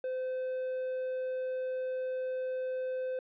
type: tone with hard clipping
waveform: triangle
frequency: 514 Hz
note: C5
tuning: 31 cents flat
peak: -33 dBFS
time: 0.04-3.19 s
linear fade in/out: 2 ms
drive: 6 dB
effects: resampled to 8000 Hz